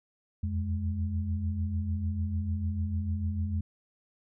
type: tone cluster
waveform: sine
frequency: 80.9 / 87.6 / 209.5 Hz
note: E2 / F2 / G#3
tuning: -32 / +6 / +15 cents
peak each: -38 / -29 / -36 dBFS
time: 0.43-3.61 s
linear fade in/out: 5 ms
effects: none